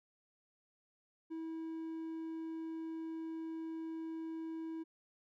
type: tone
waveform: triangle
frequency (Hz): 324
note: E4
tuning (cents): -30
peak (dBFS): -38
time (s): 1.3-4.84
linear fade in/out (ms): 20
effects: none